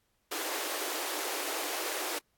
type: high-pass noise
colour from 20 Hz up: pink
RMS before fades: -35 dBFS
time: 0.31-2.19 s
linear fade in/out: 10 ms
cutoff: 300 Hz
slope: 96 dB/octave
effects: pink hiss -75 dBFS RMS until 2.37 s + AAC 64 kbps